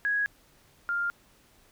sine tone pair in turn, 1661.2 / 1399.5 Hz, G#6 / F6, 0 / +3 cents, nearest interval minor third, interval 297 cents, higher first, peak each -24 / -26 dBFS, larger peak first, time 0.05-0.26 / 0.89-1.1 s, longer neither, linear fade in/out 0 ms, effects pink hiss -61 dBFS RMS until 1.71 s

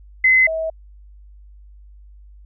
sine tone pair in turn, 2044 / 643.8 Hz, C7 / E5, -41 / -41 cents, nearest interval octave + minor sixth, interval 2000 cents, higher first, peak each -10 / -20 dBFS, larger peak first, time 0.24-0.47 / 0.47-0.7 s, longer neither, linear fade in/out 5 ms, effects added 50 Hz sine -41 dBFS peak until 2.45 s

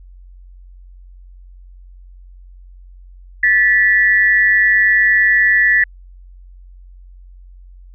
sine tone pair together, 1752 / 1951.5 Hz, A6 / B6, -8 / -21 cents, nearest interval major second, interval 187 cents, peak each -12 dBFS, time 3.43-5.84 s, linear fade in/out 5 ms, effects added 45 Hz sine -37 dBFS peak until 7.94 s

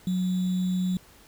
sine tone with sample-and-hold, 183.4 Hz, F#3, 15 cents flat, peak -23 dBFS, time 0.07-0.97 s, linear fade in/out 2 ms, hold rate 3675 Hz, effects pink hiss -54 dBFS RMS until 1.27 s

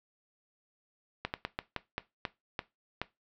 slowing click train, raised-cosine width 0.3 ms, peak -16 dBFS, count 9, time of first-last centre 1.25-3.016 s, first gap 89 ms, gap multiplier 1.25, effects noise-tail reverb RT60 0.2 s tail -17 dB re dry + low-pass 5000 Hz 12 dB/octave

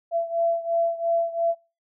sine beating tone pair, 672 / 674.9 Hz, E5 / E5, +33 / +41 cents, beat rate 2.9 Hz, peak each -23 / -26 dBFS, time 0.11-1.55 s, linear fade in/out 50 ms, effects noise-tail reverb RT60 0.3 s tail -24 dB re dry

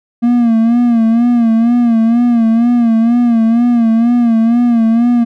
triangle tone with vibrato, 233.1 Hz, A#3, in tune, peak -5 dBFS, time 0.22-5.25 s, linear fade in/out 20 ms, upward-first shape sine, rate 2.1 Hz, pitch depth 70 cents each way, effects none

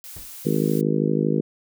blue noise, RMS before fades -39 dBFS, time 0.04-0.81 s, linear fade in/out 0 ms
brown noise with exponential decay, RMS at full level -36 dBFS, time 0.16-0.36 s, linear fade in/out 5 ms, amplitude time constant 42 ms
harmonic tone, 52.6 Hz, G#1, 23 cents sharp, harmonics 3 / 4 / 5 / 6 / 7 / 8 / 9, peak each -24 / -25 / -26 / -27 / -27 / -28 / -29 dBFS, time 0.45-1.41 s, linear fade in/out 10 ms
effects none

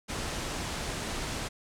pink low-pass noise, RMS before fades -35 dBFS, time 0.08-1.49 s, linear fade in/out 20 ms, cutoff 9300 Hz, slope 24 dB/octave, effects none

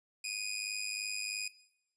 15% pulse tone with amplitude modulation, 2481 Hz, D#7, 6 cents flat, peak -26 dBFS, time 0.24-1.48 s, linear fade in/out 5 ms, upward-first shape sine, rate 103 Hz, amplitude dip 75%, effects noise-tail reverb RT60 0.8 s tail -18 dB re dry + resampled to 22050 Hz

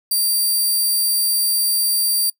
5% pulse tone, 4704 Hz, D8, 2 cents sharp, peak -9 dBFS, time 0.11-2.3 s, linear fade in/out 5 ms, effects noise-tail reverb RT60 0.1 s tail -21 dB re dry

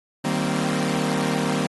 sawtooth chord, C minor seventh, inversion first, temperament equal with one note detuned, 155.56 / 192.96 / 233.1 / 261.6 Hz, Eb3 / G3 / Bb3 / C4, 0 / -27 / 0 / 0 cents, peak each -23 dBFS, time 0.24-1.67 s, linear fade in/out 10 ms, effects AAC 32 kbps

